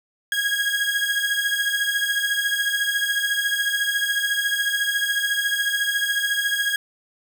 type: beating tone pair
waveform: 30% pulse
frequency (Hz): 1640 / 1654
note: G#6 / G#6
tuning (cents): -22 / -8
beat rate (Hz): 14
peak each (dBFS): -20 / -22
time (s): 0.32-6.76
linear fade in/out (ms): 2
effects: none